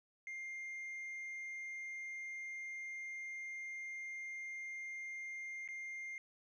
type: tone with dropouts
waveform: sine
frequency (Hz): 2110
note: C7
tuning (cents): +14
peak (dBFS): -40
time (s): 0.27-6.18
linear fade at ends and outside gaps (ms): 1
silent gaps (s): 5.677-5.687
effects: tanh soft clip ceiling -42 dBFS